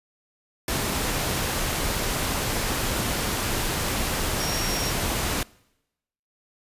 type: tone in noise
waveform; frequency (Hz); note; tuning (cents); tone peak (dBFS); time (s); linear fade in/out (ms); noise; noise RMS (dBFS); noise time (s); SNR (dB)
sine; 5588; F8; 0; -31; 4.4-4.9; 2; pink; -26; 0.68-5.43; -8
effects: noise-tail reverb RT60 0.9 s tail -24 dB re dry + resampled to 32000 Hz